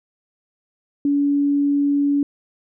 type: tone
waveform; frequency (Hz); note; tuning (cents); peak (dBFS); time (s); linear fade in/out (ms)
sine; 284.9; C#4; +48; -15; 1.05-2.23; 2
effects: none